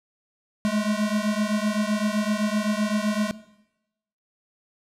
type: beating tone pair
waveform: square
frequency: 207.7 / 215.5 Hz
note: G#3 / A3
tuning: 0 / -36 cents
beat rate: 7.8 Hz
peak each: -25 dBFS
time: 0.65-3.31 s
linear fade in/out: 0 ms
effects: noise-tail reverb RT60 0.9 s tail -18 dB re dry + low-pass 10000 Hz 12 dB/octave